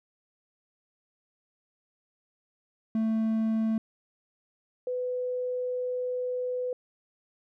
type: tone pair in turn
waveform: triangle / sine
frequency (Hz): 221.7 / 499.9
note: A3 / B4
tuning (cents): +13 / +21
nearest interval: octave + major second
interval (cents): 1408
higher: second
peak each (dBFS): -22 / -28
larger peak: first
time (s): 2.95-3.78 / 4.87-6.73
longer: second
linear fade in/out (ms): 2
effects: none